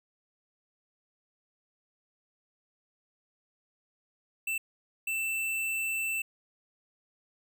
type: tone bursts at uneven times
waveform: square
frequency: 2665 Hz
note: E7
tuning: 18 cents sharp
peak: -30 dBFS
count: 2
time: 4.47-4.58 / 5.07-6.22 s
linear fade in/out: 5 ms
effects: none